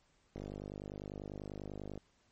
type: click train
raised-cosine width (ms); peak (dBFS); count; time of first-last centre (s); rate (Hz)
2; -30; 82; 0.36-1.977; 50.1
effects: pink hiss -72 dBFS RMS until 2.31 s + MP3 32 kbps